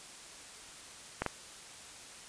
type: clicks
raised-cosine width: 0.5 ms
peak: -16 dBFS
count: 2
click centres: 1.22 / 1.263 s
effects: white hiss -50 dBFS RMS until 2.28 s + resampled to 22050 Hz